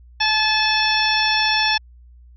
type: harmonic tone with a mistuned harmonic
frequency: 865 Hz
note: A5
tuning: 30 cents flat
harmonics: 1 / 2 / 3 / 4 / 5 / 6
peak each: -22 / -22 / -23 / -23 / -28 / -22 dBFS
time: 0.2-1.78 s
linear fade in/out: 10 ms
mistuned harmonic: 6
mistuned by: +71 cents
effects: added 60 Hz sine -43 dBFS peak until 2.36 s